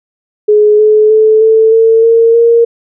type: tone with pitch steps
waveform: sine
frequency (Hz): 421.1 / 428.2 / 435.4 / 442.8 / 450.3 / 457.9 / 465.6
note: G#4 / A4 / A4 / A4 / A4 / A#4 / A#4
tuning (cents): +24 / -47 / -18 / +11 / +40 / -31 / -2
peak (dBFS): -3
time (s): 0.48-2.65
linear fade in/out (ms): 10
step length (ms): 310
effects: none